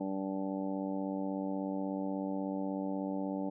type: harmonic tone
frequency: 96.4 Hz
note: G2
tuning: 28 cents flat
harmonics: 2 / 3 / 4 / 5 / 6 / 7 / 8 / 9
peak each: -38 / -36 / -50 / -45 / -42 / -54 / -47 / -47 dBFS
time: 0-3.5 s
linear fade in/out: 10 ms
effects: none